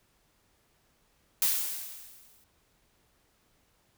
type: noise with exponential decay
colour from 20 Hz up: blue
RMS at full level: -24 dBFS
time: 1.42-2.44 s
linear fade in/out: 1 ms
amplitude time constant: 220 ms
effects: pink hiss -69 dBFS RMS until 3.97 s